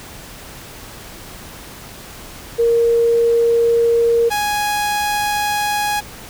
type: tone pair in turn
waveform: sine / sawtooth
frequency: 466.2 / 830.7 Hz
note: A#4 / G#5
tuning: 0 / 0 cents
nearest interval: minor seventh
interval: 1000 cents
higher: second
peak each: -11 / -13 dBFS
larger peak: first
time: 2.58-4.3 / 4.3-6.01 s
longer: first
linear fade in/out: 20 ms
effects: pink hiss -36 dBFS RMS until 6.29 s